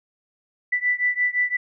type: beating tone pair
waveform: sine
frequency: 1975.5 / 1981.3 Hz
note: B6 / B6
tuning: 0 / +5 cents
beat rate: 5.8 Hz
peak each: -22 / -23 dBFS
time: 0.72-1.57 s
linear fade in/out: 10 ms
effects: none